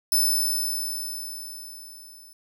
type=tone with level ramp; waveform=5% pulse; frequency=5274 Hz; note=E8; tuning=in tune; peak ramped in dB=-12 to -41 dBFS; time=0.12-2.33 s; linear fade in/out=2 ms; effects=none